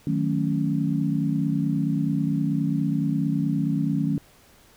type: chord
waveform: sine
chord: D# half-diminished seventh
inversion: none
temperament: equal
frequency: 155.56 / 185 / 220 / 277.2 Hz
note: D#3 / F#3 / A3 / C#4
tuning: 0 / 0 / 0 / 0 cents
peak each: -25 / -28 / -28 / -26 dBFS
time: 0.07-4.18 s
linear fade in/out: 2 ms
effects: pink hiss -55 dBFS RMS until 4.76 s